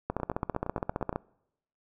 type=two click trains; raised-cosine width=1 ms; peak=-15 / -20 dBFS; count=17 / 9; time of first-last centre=0.1-1.16 / 0.2-1.128 s; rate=15.1 / 8.62 Hz; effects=noise-tail reverb RT60 0.8 s tail -24 dB re dry